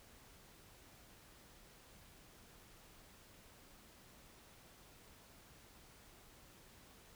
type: silence
effects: pink hiss -62 dBFS RMS until 7.15 s